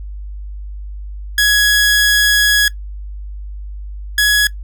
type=tone pair in turn; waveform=sawtooth; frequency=1672 / 1678.3 Hz; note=G#6 / G#6; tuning=+11 / +18 cents; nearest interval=unison; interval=7 cents; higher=second; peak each=-6 dBFS; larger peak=neither; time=1.38-2.68 / 4.18-4.47 s; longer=first; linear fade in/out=2 ms; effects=noise-tail reverb RT60 0.1 s tail -19 dB re dry + added 50 Hz sine -25 dBFS peak until 4.63 s